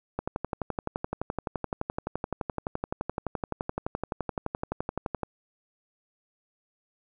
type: click train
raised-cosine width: 1 ms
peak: -15 dBFS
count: 60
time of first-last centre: 0.19-5.233 s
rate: 11.7 Hz
effects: none